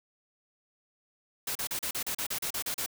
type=noise bursts; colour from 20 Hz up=white; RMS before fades=-33 dBFS; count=12; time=1.47-2.862 s; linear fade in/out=5 ms; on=83 ms; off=36 ms; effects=none